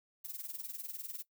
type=noise with tremolo; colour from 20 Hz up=violet; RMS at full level=-40 dBFS; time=0.24-1.23 s; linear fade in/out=10 ms; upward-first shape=triangle; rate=20 Hz; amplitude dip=90%; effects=noise-tail reverb RT60 0.1 s tail -18 dB re dry